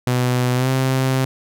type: tone with pitch glide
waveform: sawtooth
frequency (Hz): 125 to 131.37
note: B2 to C3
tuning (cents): +21 to +7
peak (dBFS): -12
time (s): 0.07-1.25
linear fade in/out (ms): 2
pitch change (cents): +86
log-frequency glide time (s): 0.55-0.69
effects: none